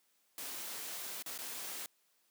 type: noise with dropouts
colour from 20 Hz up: white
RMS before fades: -43 dBFS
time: 0.38-1.86 s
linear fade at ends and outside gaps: 1 ms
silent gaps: 1.224-1.261 / 1.378-1.388 s
effects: white hiss -74 dBFS RMS until 2.3 s + high-pass 200 Hz 12 dB/octave